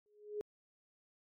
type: tone with exponential growth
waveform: sine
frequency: 418.3 Hz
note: G#4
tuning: 12 cents sharp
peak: -34 dBFS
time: 0.06-0.41 s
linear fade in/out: 0 ms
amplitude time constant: 74 ms
effects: AAC 64 kbps